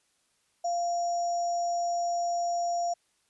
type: tone with sample-and-hold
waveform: sine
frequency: 693 Hz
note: F5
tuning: 14 cents flat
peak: -26 dBFS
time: 0.64-2.94 s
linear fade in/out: 10 ms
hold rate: 6300 Hz
effects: white hiss -71 dBFS RMS until 3.29 s + resampled to 24000 Hz